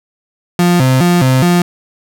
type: tone with vibrato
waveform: 35% pulse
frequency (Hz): 151.1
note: D3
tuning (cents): +50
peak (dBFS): -6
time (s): 0.59-1.62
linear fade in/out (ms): 2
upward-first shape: square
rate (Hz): 2.4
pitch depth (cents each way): 260
effects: none